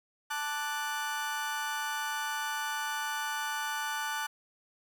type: chord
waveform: 35% pulse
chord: D major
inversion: second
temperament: equal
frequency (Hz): 880 / 1174.7 / 1480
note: A5 / D6 / F#6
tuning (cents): 0 / 0 / 0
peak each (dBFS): -34 / -38 / -34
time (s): 0.3-4.27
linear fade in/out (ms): 10
effects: none